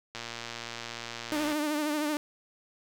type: click train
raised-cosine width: 0.2 ms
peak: -20 dBFS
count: 162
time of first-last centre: 0.15-1.526 s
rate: 117 Hz
type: tone with vibrato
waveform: sawtooth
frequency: 300 Hz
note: D4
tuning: 37 cents sharp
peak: -24 dBFS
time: 1.32-2.17 s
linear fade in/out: 0 ms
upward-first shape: triangle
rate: 13 Hz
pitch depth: 62 cents each way
effects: none